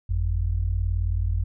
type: tone pair together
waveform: sine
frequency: 49.61 / 88.4 Hz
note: G1 / F2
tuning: +21 / +22 cents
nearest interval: minor seventh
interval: 1001 cents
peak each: -24 dBFS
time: 0.09-1.44 s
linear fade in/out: 10 ms
effects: none